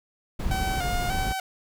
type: noise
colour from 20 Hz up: brown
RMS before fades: -28 dBFS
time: 0.39-1.33 s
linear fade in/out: 10 ms
type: tone with vibrato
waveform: sawtooth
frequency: 738 Hz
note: F#5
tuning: 5 cents flat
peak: -24 dBFS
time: 0.51-1.4 s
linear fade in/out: 2 ms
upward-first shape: square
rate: 1.7 Hz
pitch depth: 60 cents each way
effects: none